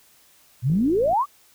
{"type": "exponential sweep", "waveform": "sine", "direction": "up", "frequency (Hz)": [113.2, 1210], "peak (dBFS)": -17, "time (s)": [0.62, 1.26], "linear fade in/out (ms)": 50}
{"type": "click train", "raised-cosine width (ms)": 3, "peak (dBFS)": -26, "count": 25, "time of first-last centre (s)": [0.7, 1.131], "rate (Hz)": 55.7}
{"effects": ["white hiss -56 dBFS RMS until 1.54 s"]}